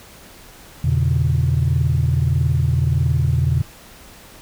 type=tone cluster; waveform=sine; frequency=84.5 / 121.4 / 143 Hz; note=E2 / B2 / D3; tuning=+43 / -29 / -46 cents; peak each=-18 dBFS; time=0.84-3.62 s; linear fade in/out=5 ms; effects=tanh soft clip ceiling -8 dBFS + pink hiss -43 dBFS RMS until 4.41 s